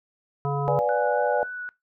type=harmonic tone; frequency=141.6 Hz; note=C#3; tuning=37 cents sharp; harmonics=1 / 3 / 5 / 7 / 9; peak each=-25 / -30 / -32 / -33 / -35 dBFS; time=0.45-0.79 s; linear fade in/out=0 ms
type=chord; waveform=sine; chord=B diminished seventh; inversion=none; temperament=equal with one note detuned; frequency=493.9 / 587.3 / 713.1 / 830.6 Hz; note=B4 / D5 / F5 / Ab5; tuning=0 / 0 / +36 / 0 cents; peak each=-25 / -24 / -30 / -26 dBFS; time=0.68-1.43 s; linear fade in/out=0 ms
type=tone with vibrato; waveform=sine; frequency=1480 Hz; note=F#6; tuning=in tune; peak=-31 dBFS; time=0.89-1.69 s; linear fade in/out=0 ms; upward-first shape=triangle; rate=3.7 Hz; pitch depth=13 cents each way
effects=noise-tail reverb RT60 0.2 s tail -21 dB re dry